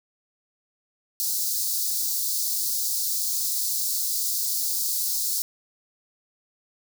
white high-pass noise, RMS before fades -26 dBFS, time 1.2-5.42 s, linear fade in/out 0 ms, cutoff 4200 Hz, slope 48 dB/octave, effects none

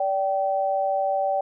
sine tone pair together, 579.8 / 774 Hz, D5 / G5, -22 / -22 cents, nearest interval perfect fourth, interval 500 cents, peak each -24 / -23 dBFS, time 0-1.41 s, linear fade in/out 5 ms, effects none

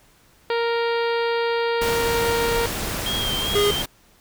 harmonic tone, 466.2 Hz, A#4, in tune, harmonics 1 / 2 / 3 / 4 / 5 / 6 / 7 / 8 / 9 / 10, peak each -21 / -27 / -31 / -33 / -35 / -37 / -38 / -39 / -40 / -41 dBFS, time 0.5-2.66 s, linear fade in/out 2 ms
pink noise, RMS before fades -27 dBFS, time 1.81-3.86 s, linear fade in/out 10 ms
sine tone with vibrato, 3206 Hz, G7, 38 cents sharp, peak -24 dBFS, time 3.06-3.82 s, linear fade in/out 2 ms, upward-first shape sine, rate 2.6 Hz, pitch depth 40 cents each way
square tone, 410.3 Hz, G#4, 21 cents flat, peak -18 dBFS, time 3.55-3.71 s, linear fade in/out 5 ms
effects pink hiss -56 dBFS RMS until 4.2 s

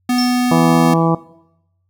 square tone, 247.5 Hz, B3, 4 cents sharp, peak -14 dBFS, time 0.09-0.94 s, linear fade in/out 5 ms
sine tone with exponential decay, 5380 Hz, E8, 34 cents sharp, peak -17 dBFS, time 0.18-0.64 s, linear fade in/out 5 ms, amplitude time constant 98 ms
harmonic tone, 165 Hz, E3, 2 cents sharp, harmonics 1 / 2 / 3 / 4 / 5 / 6 / 7, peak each -15 / -18 / -20 / -21 / -22 / -23 / -23 dBFS, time 0.51-1.15 s, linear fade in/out 5 ms
effects noise-tail reverb RT60 0.8 s tail -19 dB re dry + added 92 Hz sine -62 dBFS peak until 1.89 s

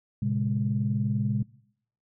sine tone cluster, 113.8 / 134 / 205.7 Hz, A#2 / C3 / G#3, -41 / +42 / -16 cents, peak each -28 dBFS, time 0.22-1.43 s, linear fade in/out 5 ms, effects noise-tail reverb RT60 0.7 s tail -22 dB re dry + tanh soft clip ceiling -14 dBFS

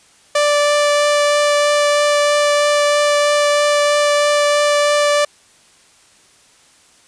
sawtooth tone with vibrato, 586 Hz, D5, 4 cents flat, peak -8 dBFS, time 0.35-5.25 s, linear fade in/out 5 ms, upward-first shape triangle, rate 3.1 Hz, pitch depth 8 cents each way, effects white hiss -50 dBFS RMS until 7.07 s + resampled to 22050 Hz

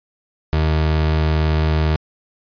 30% pulse tone, 78 Hz, D#2, 5 cents sharp, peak -12 dBFS, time 0.53-1.96 s, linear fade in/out 0 ms, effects resampled to 11025 Hz

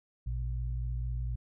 sine tone pair together, 57.43 / 121.7 Hz, A#1 / B2, -25 / -25 cents, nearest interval octave + minor second, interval 1300 cents, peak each -32 / -37 dBFS, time 0.26-1.36 s, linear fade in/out 10 ms, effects none

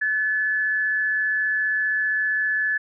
sine tone pair together, 1531 / 1722.1 Hz, G6 / A6, -41 / -38 cents, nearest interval major second, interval 203 cents, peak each -31 / -20 dBFS, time 0.01-2.78 s, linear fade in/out 10 ms, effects none

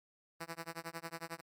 5% pulse tone with tremolo, 166 Hz, E3, 12 cents sharp, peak -28 dBFS, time 0.4-1.41 s, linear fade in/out 10 ms, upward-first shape sine, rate 11 Hz, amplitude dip 100%, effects MP3 96 kbps

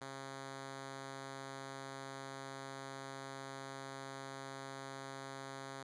5% pulse tone, 135.5 Hz, C#3, 39 cents flat, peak -34 dBFS, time 0.01-5.83 s, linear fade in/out 5 ms, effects resampled to 22050 Hz

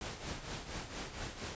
pink noise with tremolo, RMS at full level -40 dBFS, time 0.01-1.55 s, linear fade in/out 2 ms, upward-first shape triangle, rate 4.3 Hz, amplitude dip 70%, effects resampled to 16000 Hz

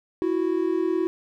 triangle tone pair together, 330 / 369.2 Hz, E4 / F#4, +2 / -4 cents, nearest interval major second, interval 194 cents, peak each -22 dBFS, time 0.22-1.07 s, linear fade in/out 0 ms, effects none

